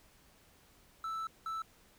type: tone bursts at uneven times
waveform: triangle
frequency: 1318.5 Hz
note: E6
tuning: in tune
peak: -34 dBFS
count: 2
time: 1.04-1.27 / 1.46-1.62 s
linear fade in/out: 2 ms
effects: pink hiss -64 dBFS RMS until 1.98 s